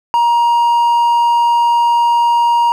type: tone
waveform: triangle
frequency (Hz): 944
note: A#5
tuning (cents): +22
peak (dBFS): -7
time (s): 0.14-2.72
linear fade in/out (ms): 0
effects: none